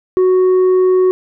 triangle tone with tanh clipping, 370 Hz, F#4, in tune, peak -9 dBFS, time 0.17-1.11 s, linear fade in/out 0 ms, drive 8 dB, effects none

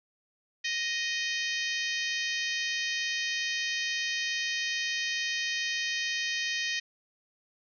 harmonic tone, 622.3 Hz, D#5, in tune, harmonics 3 / 4 / 5 / 6 / 7 / 8 / 9 / 10, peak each -33 / -35 / -37 / -39 / -40 / -41 / -42 / -43 dBFS, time 0.64-6.8 s, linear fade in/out 10 ms, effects none

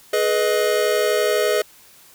square chord, G# minor, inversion none, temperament equal with one note detuned, 422.1 / 493.9 / 622.3 Hz, G#4 / B4 / D#5, +28 / 0 / 0 cents, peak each -21 / -23 / -22 dBFS, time 0.13-1.62 s, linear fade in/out 5 ms, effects white hiss -49 dBFS RMS until 2.14 s

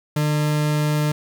40% pulse tone, 150.2 Hz, D3, 39 cents sharp, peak -17 dBFS, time 0.16-1.12 s, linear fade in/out 5 ms, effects 9-bit

